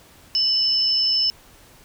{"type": "tone pair together", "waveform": "sine", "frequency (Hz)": [2960, 5264], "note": ["F#7", "E8"], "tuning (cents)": [0, -3], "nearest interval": "minor seventh", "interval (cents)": 997, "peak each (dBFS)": [-29, -17], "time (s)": [0.35, 1.3], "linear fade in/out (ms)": 0, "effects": ["pink hiss -50 dBFS RMS until 1.84 s"]}